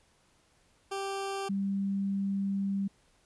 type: tone pair in turn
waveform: 20% pulse / sine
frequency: 392 / 196.91 Hz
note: G4 / G3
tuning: 0 / +8 cents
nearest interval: octave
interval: 1192 cents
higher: first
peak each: -28 dBFS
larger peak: neither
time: 0.91-1.49 / 1.49-2.88 s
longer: second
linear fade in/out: 10 ms
effects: pink hiss -67 dBFS RMS until 3.25 s + resampled to 24000 Hz